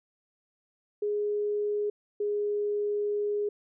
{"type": "tone pair in turn", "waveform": "sine", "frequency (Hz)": [415.3, 413.7], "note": ["G#4", "G#4"], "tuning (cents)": [0, -7], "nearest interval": "unison", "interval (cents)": 7, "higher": "first", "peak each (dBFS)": -26, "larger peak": "neither", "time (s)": [[1.02, 1.9], [2.2, 3.49]], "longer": "second", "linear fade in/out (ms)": 5, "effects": []}